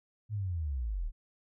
sine linear sweep, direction down, 110 to 32.7 Hz, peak -31 dBFS, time 0.29-1.12 s, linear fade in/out 50 ms, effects none

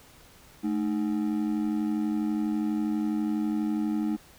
triangle ring-modulated tone, 262.5 Hz, C4, 6 cents sharp, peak -20 dBFS, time 0.63-4.17 s, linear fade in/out 20 ms, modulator 46.1 Hz, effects pink hiss -54 dBFS RMS until 4.38 s

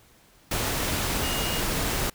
sine tone in noise, 2854 Hz, F7, 37 cents sharp, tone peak -33 dBFS, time 1.23-1.61 s, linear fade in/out 5 ms, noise pink, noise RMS -27 dBFS, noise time 0.51-2.1 s, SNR -9 dB, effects pink hiss -57 dBFS RMS until 2.14 s

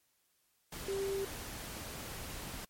sine tone in noise, 392 Hz, G4, in tune, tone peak -33 dBFS, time 0.88-1.25 s, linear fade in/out 5 ms, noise pink, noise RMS -44 dBFS, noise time 0.72-2.65 s, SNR +8 dB, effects white hiss -75 dBFS RMS until 2.69 s + MP3 64 kbps

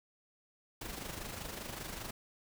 pink noise with amplitude modulation, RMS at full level -41 dBFS, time 0.81-2.11 s, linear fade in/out 5 ms, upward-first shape sine, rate 25.1 Hz, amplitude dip 55%, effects none

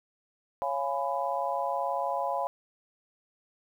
sine chord, C# dominant seventh, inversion none, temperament just, 554.4 / 693 / 831.5 / 997.9 Hz, C#5 / E#5 / G#5 / B5, 0 / -14 / +2 / +18 cents, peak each -33 dBFS, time 0.62-2.47 s, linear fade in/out 0 ms, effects 10-bit

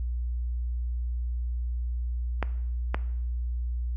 clicks, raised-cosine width 0.5 ms, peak -12 dBFS, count 2, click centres 2.427 / 2.945 s, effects noise-tail reverb RT60 0.8 s tail -17 dB re dry + added 60 Hz sine -27 dBFS peak until 3.96 s

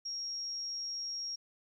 sine tone, 5588 Hz, F8, in tune, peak -36 dBFS, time 0.05-1.36 s, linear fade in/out 10 ms, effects 12-bit

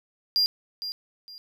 triangle tone with echo, 4800 Hz, D8, 37 cents sharp, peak -18 dBFS, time 0.36-0.46 s, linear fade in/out 0 ms, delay 460 ms, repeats 2, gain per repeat -11 dB, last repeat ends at 1.38 s, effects none

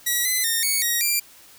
5% pulse tone with pitch steps, 1927 / 2023 / 1832 / 2227 / 1888 / 2372 Hz, B6 / B6 / A#6 / C#7 / A#6 / D7, -43 / +41 / -31 / +7 / +22 / +17 cents, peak -10 dBFS, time 0.06-1.2 s, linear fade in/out 10 ms, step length 190 ms, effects white hiss -49 dBFS RMS until 1.58 s

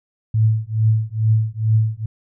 sine tone with tremolo, 110 Hz, A2, in tune, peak -10 dBFS, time 0.34-2.06 s, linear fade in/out 5 ms, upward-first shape triangle, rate 2.3 Hz, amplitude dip 100%, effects none

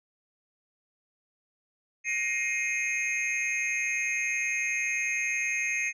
sine tone cluster, 1882 / 2128 / 2380 / 2511 / 6410 Hz, A#6 / C7 / D7 / D#7 / G8, +16 / +29 / +22 / +15 / +38 cents, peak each -35 / -30 / -37 / -29 / -35 dBFS, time 2.04-5.93 s, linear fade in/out 50 ms, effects tanh soft clip ceiling -21 dBFS

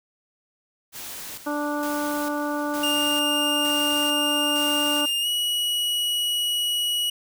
white noise with tremolo, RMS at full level -36 dBFS, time 0.92-5.14 s, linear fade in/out 50 ms, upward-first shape square, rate 1.1 Hz, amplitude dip 60%
harmonic tone, 293.7 Hz, D4, in tune, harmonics 1 / 2 / 3 / 4 / 5, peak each -27 / -30 / -32 / -33 / -34 dBFS, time 1.46-5.06 s, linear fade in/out 10 ms
45% pulse tone with pitch glide, 2816 to 2915 Hz, F7 to F#7, +14 to -26 cents, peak -22 dBFS, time 2.83-7.1 s, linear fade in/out 5 ms, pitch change +60 cents, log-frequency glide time 5.21-5.27 s
effects none

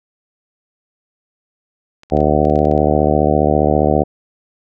clicks, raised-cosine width 0.2 ms, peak -23 dBFS, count 11, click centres 2.034 / 2.1 / 2.17 / 2.205 / 2.452 / 2.499 / 2.557 / 2.59 / 2.653 / 2.714 / 2.778 s
harmonic tone, 74.9 Hz, D2, 35 cents sharp, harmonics 1 / 2 / 3 / 4 / 5 / 6 / 7 / 8 / 9 / 10, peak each -20 / -20 / -20 / -20 / -20 / -20 / -20 / -20 / -20 / -20 dBFS, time 2.11-4.04 s, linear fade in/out 20 ms
effects none

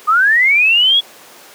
sine linear sweep, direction up, 1195 to 3395 Hz, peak -8 dBFS, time 0.07-1.01 s, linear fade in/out 20 ms, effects pink hiss -39 dBFS RMS until 1.54 s + high-pass 400 Hz 12 dB/octave

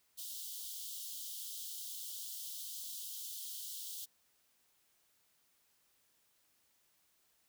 white high-pass noise, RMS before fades -45 dBFS, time 0.17-4.06 s, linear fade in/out 20 ms, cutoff 3000 Hz, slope 96 dB/octave, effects white hiss -74 dBFS RMS until 7.48 s

